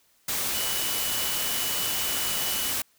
sine tone in noise, 2960 Hz, F#7, in tune, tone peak -34 dBFS, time 0.54-2.72 s, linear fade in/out 5 ms, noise white, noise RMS -28 dBFS, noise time 0.28-2.82 s, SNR -9 dB, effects white hiss -64 dBFS RMS until 2.98 s

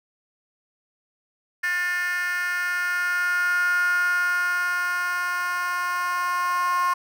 10% pulse tone with high-pass filter sweep, 356.4 Hz, F4, 35 cents sharp, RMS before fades -24 dBFS, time 1.63-6.94 s, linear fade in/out 10 ms, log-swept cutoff 1700 to 1100 Hz, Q 8.6, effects none

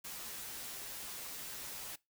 white noise with comb filter, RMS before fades -45 dBFS, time 0.04-1.96 s, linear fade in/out 10 ms, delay 11 ms, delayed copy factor -0.7, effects noise-tail reverb RT60 0.2 s tail -21 dB re dry

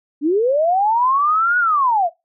sine linear two-way sweep, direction up then down, 272.3 to 1472 to 636 Hz, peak -13 dBFS, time 0.21-2.1 s, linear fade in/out 50 ms, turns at 1.58 s, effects noise-tail reverb RT60 0.2 s tail -21 dB re dry

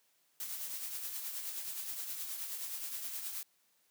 blue noise with tremolo, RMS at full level -39 dBFS, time 0.4-3.43 s, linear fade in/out 2 ms, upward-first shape triangle, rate 9.5 Hz, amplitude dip 50%, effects white hiss -73 dBFS RMS until 3.9 s + high-pass 150 Hz 12 dB/octave

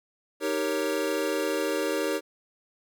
square chord, Eb dominant seventh, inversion none, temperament equal, 311.1 / 392 / 466.2 / 554.4 Hz, Eb4 / G4 / Bb4 / Db5, 0 / 0 / 0 / 0 cents, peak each -32 dBFS, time 0.4-2.21 s, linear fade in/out 50 ms, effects none

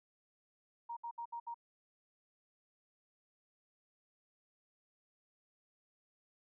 sine tone bursts, 938 Hz, A#5, 11 cents sharp, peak -40 dBFS, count 5, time 0.89-1.544 s, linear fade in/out 10 ms, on 78 ms, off 66 ms, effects none

